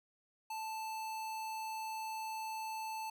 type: tone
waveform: square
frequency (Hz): 880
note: A5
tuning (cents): 0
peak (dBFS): -40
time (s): 0.5-3.1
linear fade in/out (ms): 5
effects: none